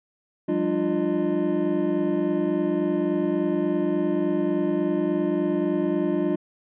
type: tone cluster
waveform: triangle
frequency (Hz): 175.1 / 198.6 / 299 / 348.6 / 613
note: F3 / G3 / D4 / F4 / D#5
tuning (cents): +5 / +23 / +31 / -3 / -26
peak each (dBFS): -30 / -28 / -23 / -23 / -30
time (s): 0.48-6.36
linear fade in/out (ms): 10
effects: resampled to 8000 Hz